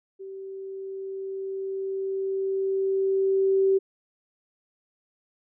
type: tone with level ramp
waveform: sine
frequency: 386.4 Hz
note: G4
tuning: 25 cents flat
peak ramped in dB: -36 to -17 dBFS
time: 0.19-3.79 s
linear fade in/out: 20 ms
effects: none